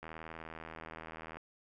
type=click train; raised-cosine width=0.5 ms; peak=-30 dBFS; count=109; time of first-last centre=0.03-1.37 s; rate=80.6 Hz; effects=none